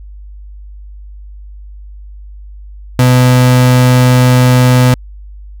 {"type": "tone", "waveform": "35% pulse", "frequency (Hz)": 125.9, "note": "B2", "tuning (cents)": 34, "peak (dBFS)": -3, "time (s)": [2.99, 4.94], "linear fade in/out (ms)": 2, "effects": ["added 50 Hz sine -28 dBFS peak until 5.6 s"]}